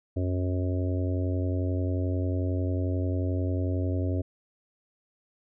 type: harmonic tone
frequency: 91.2 Hz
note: F#2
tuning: 24 cents flat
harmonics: 1 / 3 / 4 / 5 / 6 / 7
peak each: -26 / -32 / -37 / -41 / -40 / -40 dBFS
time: 0.16-4.22 s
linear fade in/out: 10 ms
effects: none